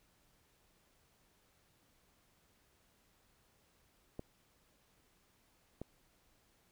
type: clicks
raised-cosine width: 2 ms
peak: -29 dBFS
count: 2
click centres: 4.194 / 5.816 s
effects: pink hiss -72 dBFS RMS until 6.71 s